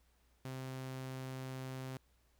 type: tone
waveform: sawtooth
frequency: 130.81 Hz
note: C3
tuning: in tune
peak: -38 dBFS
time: 0.45-1.97 s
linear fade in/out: 2 ms
effects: added 60 Hz sine -70 dBFS peak until 2.39 s + pink hiss -75 dBFS RMS until 2.39 s